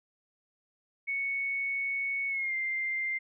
sine tone with pitch glide, 2217 to 2095 Hz, C#7 to C7, 0 to +2 cents, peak -29 dBFS, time 1.07-3.19 s, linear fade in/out 20 ms, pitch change -98 cents, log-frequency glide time 2.28-2.55 s, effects none

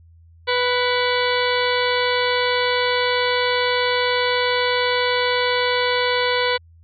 harmonic tone with a mistuned harmonic, 493.9 Hz, B4, in tune, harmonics 1 / 2 / 3 / 4 / 5 / 6 / 7 / 8 / 9, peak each -21 / -24 / -26 / -27 / -28 / -29 / -29 / -30 / -31 dBFS, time 0.47-6.58 s, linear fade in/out 20 ms, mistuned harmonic 5, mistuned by -130 cents, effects added 83 Hz sine -46 dBFS peak until 6.83 s

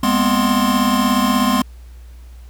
square tone cluster, 204.6 / 239.8 / 256.3 / 1052 Hz, G#3 / A#3 / C4 / C6, -26 / +49 / -36 / +9 cents, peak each -20 dBFS, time 0.03-1.62 s, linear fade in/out 5 ms, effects added 60 Hz sine -35 dBFS peak until 2.49 s + pink hiss -53 dBFS RMS until 2.49 s

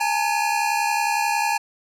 square tone cluster, 831 / 902 / 1691 / 2436 Hz, G#5 / A5 / G#6 / D#7, +1 / +43 / +31 / -37 cents, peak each -24 / -24 / -31 / -30 dBFS, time 0-1.58 s, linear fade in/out 10 ms, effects low-pass 12000 Hz 12 dB/octave

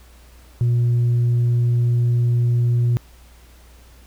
sine tone with tanh clipping, 120 Hz, B2, 49 cents flat, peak -15 dBFS, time 0.61-2.97 s, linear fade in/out 0 ms, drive 1 dB, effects added 60 Hz sine -45 dBFS peak until 4.06 s + pink hiss -52 dBFS RMS until 4.06 s

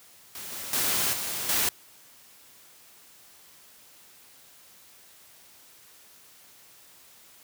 white noise with level steps, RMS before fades -39 / -37 / -26 / -32 / -25 dBFS, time 0.35-1.69 s, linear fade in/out 2 ms, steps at 0.52 / 0.73 / 1.13 / 1.49 s, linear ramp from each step 2 ms, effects white hiss -54 dBFS RMS until 7.43 s + high-pass 60 Hz 12 dB/octave

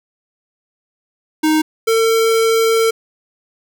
square tone pair in turn, 311.1 / 451.1 Hz, D#4 / A4, 0 / +43 cents, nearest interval tritone, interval 643 cents, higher second, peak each -12 dBFS, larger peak neither, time 1.43-1.62 / 1.87-2.91 s, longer second, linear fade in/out 10 ms, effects none

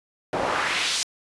pink noise with band-pass filter sweep, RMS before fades -25 dBFS, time 0.33-1.03 s, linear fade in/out 0 ms, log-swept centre 520 to 6000 Hz, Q 1.3, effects resampled to 24000 Hz

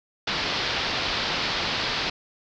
white low-pass noise, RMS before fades -27 dBFS, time 0.27-2.1 s, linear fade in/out 5 ms, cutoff 4900 Hz, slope 48 dB/octave, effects none

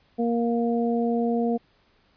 harmonic tone, 234.3 Hz, A#3, 9 cents sharp, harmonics 1 / 2 / 3, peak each -23 / -26 / -30 dBFS, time 0.18-1.58 s, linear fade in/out 20 ms, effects pink hiss -63 dBFS RMS until 2.16 s + resampled to 11025 Hz

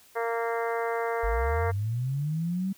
harmonic tone, 231 Hz, A#3, 16 cents flat, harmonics 2 / 3 / 4 / 5 / 6 / 7 / 8 / 9, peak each -29 / -33 / -35 / -37 / -39 / -40 / -41 / -42 dBFS, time 0.15-1.72 s, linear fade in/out 20 ms
sine linear sweep, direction up, 46.25 to 196 Hz, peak -26 dBFS, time 1.23-2.73 s, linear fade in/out 10 ms
effects white hiss -57 dBFS RMS until 2.77 s

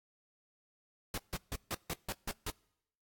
pink noise bursts, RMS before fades -37 dBFS, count 8, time 1.14-2.502 s, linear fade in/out 2 ms, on 39 ms, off 150 ms, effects noise-tail reverb RT60 0.8 s tail -26 dB re dry + AAC 64 kbps

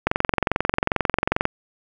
click train, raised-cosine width 0.5 ms, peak -3 dBFS, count 32, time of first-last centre 0.07-1.454 s, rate 22.4 Hz, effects none

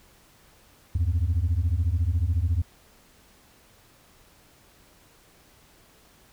sine beating tone pair, 77.8 / 91.8 Hz, D#2 / F#2, 0 / -13 cents, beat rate 14 Hz, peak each -22 dBFS, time 0.95-2.62 s, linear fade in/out 5 ms, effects tanh soft clip ceiling -18 dBFS + pink hiss -57 dBFS RMS until 6.32 s

